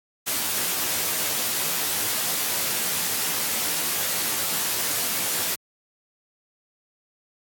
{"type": "noise with comb filter", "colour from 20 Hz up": "white", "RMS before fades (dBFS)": -25, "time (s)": [0.26, 5.56], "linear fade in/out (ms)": 20, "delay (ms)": 15, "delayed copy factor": -0.75, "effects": ["high-pass 100 Hz 12 dB/octave", "AAC 64 kbps"]}